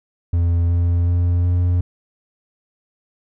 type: tone with pitch steps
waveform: triangle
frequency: 85.5 / 86.49 / 87.5 / 88.52 Hz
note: F2 / F2 / F2 / F2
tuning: -36 / -16 / +4 / +24 cents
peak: -12 dBFS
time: 0.33-1.81 s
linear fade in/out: 5 ms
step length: 370 ms
effects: none